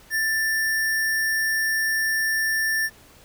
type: tone with sample-and-hold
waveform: sine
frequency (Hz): 1770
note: A6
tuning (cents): +10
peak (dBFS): -20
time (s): 0.1-2.9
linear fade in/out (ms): 50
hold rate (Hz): 7350
effects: pink hiss -51 dBFS RMS until 3.24 s